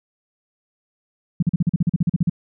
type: tone bursts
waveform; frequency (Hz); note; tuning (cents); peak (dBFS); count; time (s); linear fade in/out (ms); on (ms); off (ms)
sine; 170.6; F3; -40; -13; 14; 1.4-2.297; 5; 26; 41
effects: none